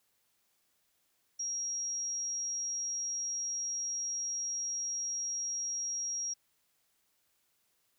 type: tone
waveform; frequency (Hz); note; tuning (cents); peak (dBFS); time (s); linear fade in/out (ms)
sine; 5640; F8; +16; -33; 1.39-6.34; 10
effects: white hiss -75 dBFS RMS until 7.98 s